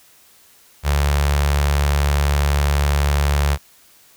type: tone with notch filter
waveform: sawtooth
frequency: 72 Hz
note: D2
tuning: 34 cents flat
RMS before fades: -17 dBFS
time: 0.83-3.58 s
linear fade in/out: 50 ms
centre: 270 Hz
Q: 0.57
effects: white hiss -51 dBFS RMS until 4.16 s